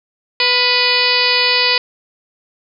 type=harmonic tone with a mistuned harmonic; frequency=495.1 Hz; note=B4; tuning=4 cents sharp; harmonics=1 / 2 / 3 / 4 / 5 / 6 / 7 / 8 / 9 / 10; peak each=-23 / -22 / -29 / -20 / -18 / -21 / -25 / -21 / -18 / -20 dBFS; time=0.4-1.78 s; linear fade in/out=2 ms; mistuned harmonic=3; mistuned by=-54 cents; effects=none